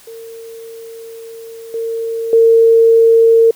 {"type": "tone with level steps", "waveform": "sine", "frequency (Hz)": 455.8, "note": "A#4", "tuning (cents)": -39, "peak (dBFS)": [-29, -17, -5], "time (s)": [0.07, 3.51], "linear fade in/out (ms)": 5, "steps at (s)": [1.74, 2.33], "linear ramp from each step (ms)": 2, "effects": ["white hiss -44 dBFS RMS until 3.55 s"]}